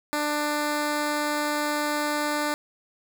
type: tone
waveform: 10% pulse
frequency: 296.8 Hz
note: D4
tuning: 18 cents sharp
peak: -16 dBFS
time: 0.13-2.54 s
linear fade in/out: 0 ms
effects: none